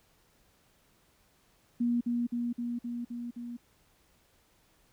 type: tone with echo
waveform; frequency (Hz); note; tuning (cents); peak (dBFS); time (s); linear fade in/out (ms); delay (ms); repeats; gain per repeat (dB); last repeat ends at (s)
sine; 238.9; A#3; +43; -25; 1.8-2.01; 10; 260; 6; -2; 3.57
effects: pink hiss -67 dBFS RMS until 4.92 s